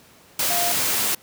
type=tone in noise; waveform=sine; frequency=698.5 Hz; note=F5; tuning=in tune; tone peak=-25 dBFS; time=0.5-0.72 s; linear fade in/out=5 ms; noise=white; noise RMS=-22 dBFS; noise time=0.39-1.15 s; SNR=-6 dB; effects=pink hiss -51 dBFS RMS until 1.22 s + high-pass 100 Hz 12 dB/octave